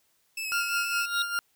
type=tone with vibrato; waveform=sawtooth; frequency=2597 Hz; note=E7; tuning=26 cents flat; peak=-28 dBFS; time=0.37-1.06 s; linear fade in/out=5 ms; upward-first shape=square; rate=6.3 Hz; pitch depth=20 cents each way
type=tone with tremolo; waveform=40% pulse; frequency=1400 Hz; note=F6; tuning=4 cents sharp; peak=-24 dBFS; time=0.52-1.39 s; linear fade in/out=0 ms; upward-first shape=sine; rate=4.9 Hz; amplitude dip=60%
type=tone with exponential growth; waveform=sine; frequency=3797 Hz; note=A#7; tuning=31 cents sharp; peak=-24 dBFS; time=0.99-1.22 s; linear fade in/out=1 ms; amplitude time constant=48 ms
effects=white hiss -69 dBFS RMS until 1.55 s